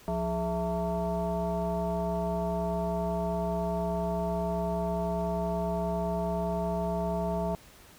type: tone with frequency modulation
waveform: sine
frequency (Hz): 418.1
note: G#4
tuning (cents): +12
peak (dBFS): -27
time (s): 0.08-7.55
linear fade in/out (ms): 0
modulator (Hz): 242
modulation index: 1.8
effects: pink hiss -54 dBFS RMS until 7.98 s